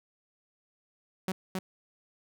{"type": "tone with echo", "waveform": "sawtooth", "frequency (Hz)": 187.2, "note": "F#3", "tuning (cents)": 20, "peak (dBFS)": -25, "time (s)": [1.28, 1.32], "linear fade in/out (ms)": 2, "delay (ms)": 270, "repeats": 1, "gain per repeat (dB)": -2, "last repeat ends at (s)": 1.59, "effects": []}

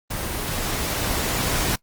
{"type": "noise with level ramp", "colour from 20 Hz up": "pink", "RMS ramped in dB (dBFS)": [-28, -22], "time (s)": [0.1, 1.76], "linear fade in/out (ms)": 10, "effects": ["noise-tail reverb RT60 0.1 s tail -22 dB re dry", "Opus 24 kbps"]}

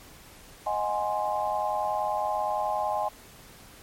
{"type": "chord", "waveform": "sine", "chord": "Ab dominant seventh", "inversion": "second", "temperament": "equal", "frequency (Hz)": [622.3, 740, 830.6, 1046.5], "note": ["Eb5", "Gb5", "Ab5", "C6"], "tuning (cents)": [0, 0, 0, 0], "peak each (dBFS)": [-31, -33, -28, -33], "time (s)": [0.66, 3.09], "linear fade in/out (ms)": 10, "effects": ["pink hiss -50 dBFS RMS until 3.82 s", "MP3 64 kbps"]}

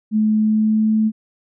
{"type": "tone with pitch glide", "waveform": "sine", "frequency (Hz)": [215.4, 217.8], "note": ["A3", "A3"], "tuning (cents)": [-37, -17], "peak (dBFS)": -13, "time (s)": [0.11, 1.12], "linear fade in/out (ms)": 50, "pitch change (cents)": 20, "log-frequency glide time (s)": [0.38, 0.95], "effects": []}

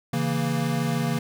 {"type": "chord", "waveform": "square", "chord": "A# diminished", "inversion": "first", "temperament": "equal", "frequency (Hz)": [138.59, 164.81, 233.1], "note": ["C#3", "E3", "A#3"], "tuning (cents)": [0, 0, 0], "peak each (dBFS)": -28, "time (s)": [0.13, 1.19], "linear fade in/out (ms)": 5, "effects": []}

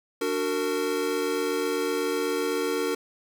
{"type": "chord", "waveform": "square", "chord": "D augmented", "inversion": "none", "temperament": "equal with one note detuned", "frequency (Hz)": [293.7, 370, 457.9], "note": ["D4", "F#4", "A#4"], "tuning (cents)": [0, 0, -31], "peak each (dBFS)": [-32, -31, -28], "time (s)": [0.21, 2.95], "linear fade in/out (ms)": 5, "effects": []}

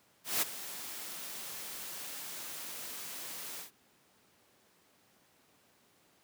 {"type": "noise with ADSR envelope", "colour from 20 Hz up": "white", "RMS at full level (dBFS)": -29, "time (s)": [0.24, 3.71], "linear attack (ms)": 180, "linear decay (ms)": 16, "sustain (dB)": -14, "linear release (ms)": 120, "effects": ["pink hiss -67 dBFS RMS until 6.23 s", "high-pass 150 Hz 12 dB/octave"]}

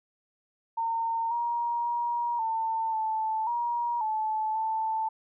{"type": "tone with pitch steps", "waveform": "sine", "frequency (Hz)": [913, 945, 950, 896, 878, 950, 869, 883], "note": ["A#5", "A#5", "A#5", "A5", "A5", "A#5", "A5", "A5"], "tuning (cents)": [-36, 23, 33, 31, -4, 33, -22, 6], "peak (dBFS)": -26, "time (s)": [0.77, 5.09], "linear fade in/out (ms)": 10, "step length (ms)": 540, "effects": []}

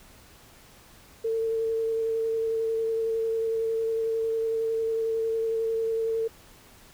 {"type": "tone with vibrato", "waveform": "sine", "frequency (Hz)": 450.2, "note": "A4", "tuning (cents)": 40, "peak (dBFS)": -24, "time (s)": [1.24, 6.28], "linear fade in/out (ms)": 10, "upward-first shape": "square", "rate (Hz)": 11, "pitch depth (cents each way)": 10, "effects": ["pink hiss -53 dBFS RMS until 6.93 s"]}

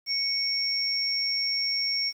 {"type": "tone pair together", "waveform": "sine", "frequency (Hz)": [2217, 5506], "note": ["C#7", "F8"], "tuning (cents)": [0, -25], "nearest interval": "octave + major third", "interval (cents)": 1575, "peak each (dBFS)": [-33, -25], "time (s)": [0.06, 2.13], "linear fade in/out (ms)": 50, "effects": ["9-bit"]}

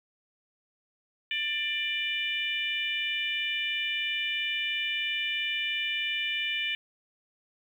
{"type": "harmonic tone", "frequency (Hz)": 593, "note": "D5", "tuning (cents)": 17, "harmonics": [3, 4, 5, 6], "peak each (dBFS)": [-36, -31, -32, -39], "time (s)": [1.31, 6.75], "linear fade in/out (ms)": 2, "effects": ["10-bit"]}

